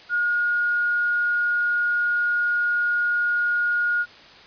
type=tone; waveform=sine; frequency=1434 Hz; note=F6; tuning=45 cents sharp; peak=-19 dBFS; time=0.09-4.06 s; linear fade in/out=50 ms; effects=white hiss -46 dBFS RMS until 4.46 s + resampled to 11025 Hz